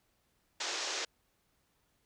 white band-pass noise, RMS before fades -37 dBFS, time 0.6-1.05 s, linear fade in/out 5 ms, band 320 to 6800 Hz, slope 48 dB/octave, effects pink hiss -75 dBFS RMS until 2.05 s

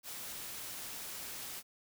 white noise, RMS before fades -44 dBFS, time 0.03-1.63 s, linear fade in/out 50 ms, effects none

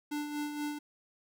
square tone with tremolo, 295.3 Hz, D4, 10 cents sharp, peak -33 dBFS, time 0.11-0.79 s, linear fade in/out 10 ms, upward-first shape sine, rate 4.2 Hz, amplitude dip 50%, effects none

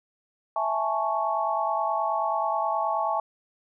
sine chord, A major seventh, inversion second, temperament equal, 659.3 / 830.6 / 880 / 1108.7 Hz, E5 / G#5 / A5 / C#6, 0 / 0 / 0 / 0 cents, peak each -29 dBFS, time 0.56-3.2 s, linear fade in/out 2 ms, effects none

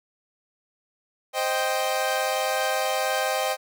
sawtooth chord, C minor, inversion none, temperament equal, 523.3 / 622.3 / 784 Hz, C5 / Eb5 / G5, 0 / 0 / 0 cents, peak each -24 / -24 / -23 dBFS, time 1.33-3.57 s, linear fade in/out 50 ms, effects none

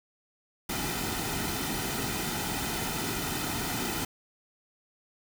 pink noise with comb filter, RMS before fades -32 dBFS, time 0.69-4.05 s, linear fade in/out 5 ms, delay 1.8 ms, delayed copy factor -0.6, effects none

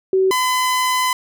sine / sawtooth tone pair in turn, 379.5 / 1013.1 Hz, F#4 / B5, +44 / +44 cents, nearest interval octave + perfect fourth, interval 1700 cents, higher second, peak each -12 dBFS, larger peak neither, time 0.13-0.31 / 0.31-1.13 s, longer second, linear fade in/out 2 ms, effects none

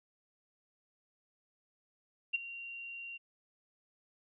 sine tone with ADSR envelope, 2761 Hz, F7, 20 cents flat, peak -26 dBFS, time 2.33-3.18 s, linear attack 18 ms, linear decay 18 ms, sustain -16 dB, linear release 19 ms, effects none

